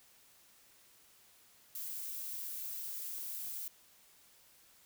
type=noise; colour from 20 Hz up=violet; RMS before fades=-42 dBFS; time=1.75-3.68 s; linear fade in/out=2 ms; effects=white hiss -64 dBFS RMS until 4.85 s